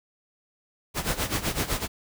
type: noise with tremolo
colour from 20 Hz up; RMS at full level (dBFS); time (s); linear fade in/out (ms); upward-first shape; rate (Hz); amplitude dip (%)
pink; -25; 0.94-1.88; 50; sine; 7.9; 80
effects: none